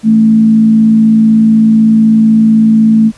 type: tone with frequency modulation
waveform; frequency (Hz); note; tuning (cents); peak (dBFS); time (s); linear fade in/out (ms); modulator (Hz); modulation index
sine; 220.5; A3; +4; -3; 0.03-3.12; 50; 56; 0.28
effects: pink hiss -41 dBFS RMS until 3.17 s + resampled to 24000 Hz